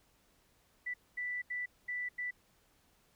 sine tone bursts at uneven times, 1975.5 Hz, B6, in tune, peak -35 dBFS, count 5, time 0.86-0.94 / 1.17-1.42 / 1.5-1.66 / 1.88-2.09 / 2.18-2.31 s, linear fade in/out 10 ms, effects pink hiss -70 dBFS RMS until 3.15 s

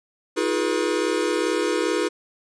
square tone cluster, 319.5 / 357.4 / 419.6 / 484.5 Hz, D#4 / F4 / G#4 / B4, +46 / +40 / +18 / -33 cents, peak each -27 dBFS, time 0.36-2.09 s, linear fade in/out 20 ms, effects resampled to 22050 Hz

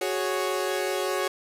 sawtooth chord, F# suspended second, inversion none, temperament equal, 370 / 415.3 / 554.4 Hz, F#4 / G#4 / C#5, 0 / 0 / 0 cents, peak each -25 / -27 / -26 dBFS, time 0.01-1.28 s, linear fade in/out 5 ms, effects resampled to 32000 Hz + 8-bit

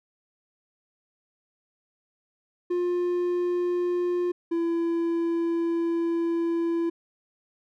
triangle tone pair in turn, 353.8 / 336.1 Hz, F4 / E4, +23 / +34 cents, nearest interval minor second, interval 89 cents, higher first, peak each -21 dBFS, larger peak neither, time 2.7-4.32 / 4.51-6.9 s, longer second, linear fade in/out 10 ms, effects none

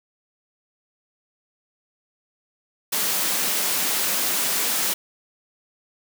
white high-pass noise, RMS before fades -23 dBFS, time 2.92-4.94 s, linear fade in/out 10 ms, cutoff 160 Hz, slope 48 dB/octave, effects none

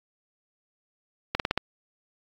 slowing click train, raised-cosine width 0.3 ms, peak -8 dBFS, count 5, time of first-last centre 1.35-1.576 s, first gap 48 ms, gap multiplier 1.11, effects AAC 64 kbps

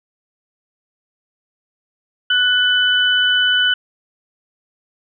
sine tone pair together, 1483.2 / 3000 Hz, F#6 / F#7, +4 / +23 cents, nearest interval octave, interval 1219 cents, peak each -15 dBFS, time 2.3-3.74 s, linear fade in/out 5 ms, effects none

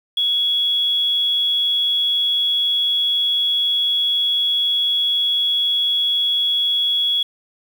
triangle tone, 3354 Hz, G#7, 16 cents sharp, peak -12 dBFS, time 0.17-7.23 s, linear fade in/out 5 ms, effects tanh soft clip ceiling -14 dBFS + 7-bit

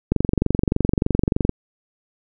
click train, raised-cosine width 3 ms, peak -4 dBFS, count 33, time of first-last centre 0.12-1.493 s, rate 23.3 Hz, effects none

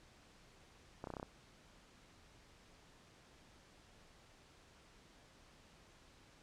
clicks, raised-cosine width 1 ms, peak -30 dBFS, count 7, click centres 1.041 / 1.072 / 1.103 / 1.138 / 1.168 / 1.198 / 1.229 s, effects pink hiss -64 dBFS RMS until 6.42 s + low-pass 7000 Hz 12 dB/octave

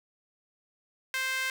sawtooth tone with high-pass filter, 523.3 Hz, C5, in tune, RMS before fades -31 dBFS, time 1.14-1.5 s, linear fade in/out 0 ms, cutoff 1800 Hz, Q 2.6, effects none

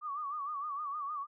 sine tone with vibrato, 1169 Hz, D6, 8 cents flat, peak -35 dBFS, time 0.01-1.27 s, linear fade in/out 50 ms, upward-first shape sine, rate 6.5 Hz, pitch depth 100 cents each way, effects none

